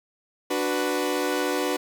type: chord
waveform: sawtooth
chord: B minor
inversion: first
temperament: equal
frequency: 293.7 / 370 / 493.9 Hz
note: D4 / F#4 / B4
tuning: 0 / 0 / 0 cents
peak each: -24 dBFS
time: 0.5-1.77 s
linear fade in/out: 10 ms
effects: 9-bit